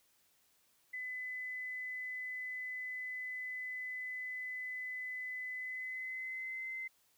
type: tone with pitch glide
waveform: sine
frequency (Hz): 2010 to 2062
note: B6 to C7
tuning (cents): +30 to -26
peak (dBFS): -39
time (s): 0.93-6.88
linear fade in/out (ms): 10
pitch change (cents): +44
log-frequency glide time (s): 5.53-6.71
effects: white hiss -72 dBFS RMS until 7.17 s